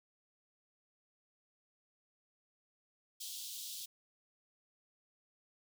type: high-pass noise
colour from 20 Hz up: pink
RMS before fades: -45 dBFS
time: 3.2-3.86 s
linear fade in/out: 10 ms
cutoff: 3200 Hz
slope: 48 dB/octave
effects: none